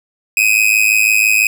45% pulse tone with amplitude modulation, 2518 Hz, D#7, 20 cents sharp, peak -6 dBFS, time 0.37-1.47 s, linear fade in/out 2 ms, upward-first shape sine, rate 106 Hz, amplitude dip 85%, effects none

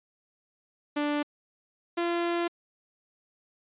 sawtooth tone pair in turn, 293.7 / 343.1 Hz, D4 / F4, 0 / -31 cents, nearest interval minor third, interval 269 cents, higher second, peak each -22 dBFS, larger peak neither, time 0.96-1.23 / 1.97-2.48 s, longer second, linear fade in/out 10 ms, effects resampled to 8000 Hz

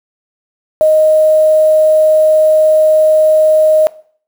sine tone with quantisation, 622.3 Hz, D#5, in tune, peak -5 dBFS, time 0.81-3.87 s, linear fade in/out 0 ms, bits 5, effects noise-tail reverb RT60 0.5 s tail -20 dB re dry

